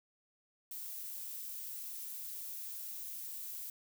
violet noise, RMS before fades -44 dBFS, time 0.71-3.7 s, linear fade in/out 2 ms, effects none

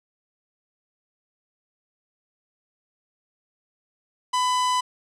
45% pulse tone, 1000 Hz, B5, 21 cents sharp, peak -20 dBFS, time 4.33-4.81 s, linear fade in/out 10 ms, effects resampled to 22050 Hz

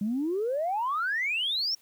sine exponential sweep, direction up, 196 to 5650 Hz, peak -25 dBFS, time 0.01-1.75 s, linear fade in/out 5 ms, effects tanh soft clip ceiling -21 dBFS + white hiss -62 dBFS RMS until 1.81 s

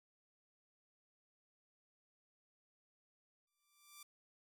5% pulse tone with exponential growth, 1175 Hz, D6, 1 cent sharp, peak -40 dBFS, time 3.47-4.03 s, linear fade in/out 5 ms, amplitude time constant 120 ms, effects none

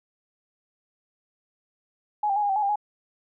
sine tone with pitch steps, 839 / 788 / 837 / 815 / 773 / 845 / 798 / 835 Hz, G#5 / G5 / G#5 / G#5 / G5 / G#5 / G5 / G#5, +17 / +9 / +13 / -33 / -24 / +30 / +31 / +9 cents, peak -21 dBFS, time 2.23-2.758 s, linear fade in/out 5 ms, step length 66 ms, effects none

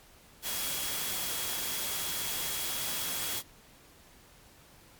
sine tone in noise, 3322 Hz, G#7, in tune, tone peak -42 dBFS, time 0.42-3.43 s, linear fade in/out 50 ms, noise white, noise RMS -34 dBFS, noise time 0.42-3.43 s, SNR -11 dB, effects pink hiss -57 dBFS RMS until 4.99 s + MP3 96 kbps

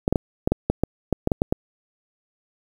clicks, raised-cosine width 2 ms, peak -5 dBFS, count 12, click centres 0.079 / 0.126 / 0.158 / 0.475 / 0.52 / 0.7 / 0.836 / 1.127 / 1.274 / 1.318 / 1.419 / 1.525 s, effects 7-bit

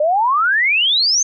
sine exponential sweep, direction up, 580 to 6470 Hz, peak -12 dBFS, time 0-1.23 s, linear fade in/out 5 ms, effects none

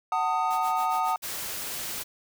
triangle chord, D# diminished, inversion first, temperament just, 746.7 / 896 / 1244.5 Hz, F#5 / A5 / D#6, +16 / +31 / 0 cents, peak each -26 dBFS, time 0.12-1.16 s, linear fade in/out 2 ms
white noise with tremolo, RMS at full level -41 dBFS, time 0.5-1.18 s, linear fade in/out 10 ms, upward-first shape sine, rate 7.2 Hz, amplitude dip 90%
white noise, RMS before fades -34 dBFS, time 1.22-2.04 s, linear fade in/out 20 ms
effects none

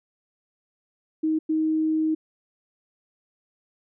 sine tone bursts at uneven times, 314.6 Hz, D#4, 19 cents sharp, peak -20 dBFS, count 2, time 1.23-1.39 / 1.49-2.15 s, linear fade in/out 10 ms, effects none

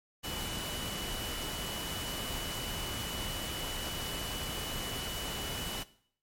sine tone in noise, 2960 Hz, F#7, in tune, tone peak -41 dBFS, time 0.23-5.84 s, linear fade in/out 20 ms, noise pink, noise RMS -38 dBFS, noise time 0.23-5.84 s, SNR -6 dB, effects noise-tail reverb RT60 0.6 s tail -18 dB re dry + MP3 64 kbps

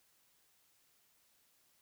silence, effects white hiss -72 dBFS RMS until 1.81 s

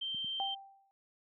sine tone, 3136 Hz, G7, in tune, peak -35 dBFS, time 0.01-0.55 s, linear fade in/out 10 ms
clicks, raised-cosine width 5 ms, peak -34 dBFS, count 2, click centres 0.146 / 0.245 s
sine tone with exponential decay, 784 Hz, G5, in tune, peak -32 dBFS, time 0.4-0.91 s, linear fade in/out 0 ms, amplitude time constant 110 ms
effects high-pass 200 Hz 12 dB/octave

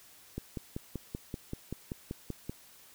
click train, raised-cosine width 3 ms, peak -23 dBFS, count 12, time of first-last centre 0.38-2.495 s, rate 5.2 Hz, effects white hiss -57 dBFS RMS until 2.94 s

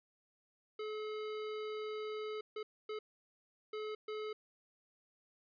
square tone bursts at uneven times, 428.6 Hz, A4, 45 cents flat, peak -40 dBFS, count 5, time 0.79-2.41 / 2.56-2.63 / 2.89-2.99 / 3.73-3.95 / 4.08-4.33 s, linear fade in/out 5 ms, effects resampled to 11025 Hz

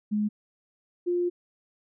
sine tone pair in turn, 210.1 / 352.3 Hz, G#3 / F4, +20 / +15 cents, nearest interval major sixth, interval 895 cents, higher second, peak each -23 dBFS, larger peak neither, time 0.11-0.29 / 1.06-1.3 s, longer second, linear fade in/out 20 ms, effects none

